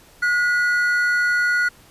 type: tone pair together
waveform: triangle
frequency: 1447.2 / 1975.5 Hz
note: F#6 / B6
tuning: -39 / 0 cents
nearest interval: perfect fourth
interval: 539 cents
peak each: -15 / -24 dBFS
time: 0.22-1.69 s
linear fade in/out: 10 ms
effects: pink hiss -50 dBFS RMS until 1.9 s + resampled to 32000 Hz